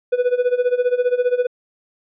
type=tone with tremolo; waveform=triangle; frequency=493.9 Hz; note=B4; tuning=in tune; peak=-10 dBFS; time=0.12-1.47 s; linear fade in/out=10 ms; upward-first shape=sine; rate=15 Hz; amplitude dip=85%; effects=resampled to 8000 Hz